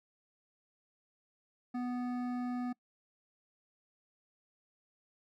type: tone with hard clipping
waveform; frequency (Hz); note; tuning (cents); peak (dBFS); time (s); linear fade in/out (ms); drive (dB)
triangle; 246.9; B3; 0; -36; 1.74-2.73; 10; 16
effects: noise-tail reverb RT60 0.1 s tail -23 dB re dry

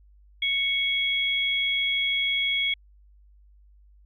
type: tone pair together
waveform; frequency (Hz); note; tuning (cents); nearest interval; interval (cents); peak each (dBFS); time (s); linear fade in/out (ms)
sine; 2217 / 3322; C#7 / G#7; 0 / 0; perfect fifth; 700; -25; 0.42-2.74; 5
effects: added 50 Hz sine -52 dBFS peak until 4.05 s

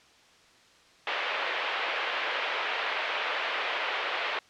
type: band-pass noise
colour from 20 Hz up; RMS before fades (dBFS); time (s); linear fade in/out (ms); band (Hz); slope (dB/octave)
white; -31; 1.07-4.39; 2; 460 to 3000; 24
effects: white hiss -58 dBFS RMS until 4.49 s + low-pass 5000 Hz 12 dB/octave

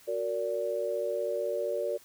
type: chord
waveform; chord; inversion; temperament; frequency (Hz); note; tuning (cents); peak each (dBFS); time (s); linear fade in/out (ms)
sine; Gb augmented; none; just; 370 / 462.5 / 578.1; Gb4 / Bb4 / D5; 0 / -14 / -27; -36 / -33 / -31; 0.07-1.98; 20
effects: white hiss -57 dBFS RMS until 2.04 s

